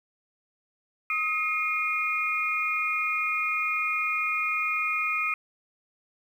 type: tone cluster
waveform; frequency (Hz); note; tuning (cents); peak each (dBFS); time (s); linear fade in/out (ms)
sine; 1265 / 2129 / 2450; D#6 / C7 / D#7; +28 / +30 / -27; -30 / -31 / -27; 1.1-5.34; 2
effects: 9-bit